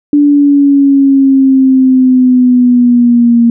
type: exponential sweep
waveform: sine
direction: down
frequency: 292 to 233.1 Hz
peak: -3 dBFS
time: 0.13-3.5 s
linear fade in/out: 2 ms
effects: none